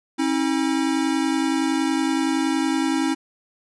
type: tone pair together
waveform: square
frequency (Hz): 270.3 / 321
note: C#4 / E4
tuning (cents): -44 / -46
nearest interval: minor third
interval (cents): 298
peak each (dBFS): -23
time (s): 0.18-3.15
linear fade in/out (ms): 20
effects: resampled to 24000 Hz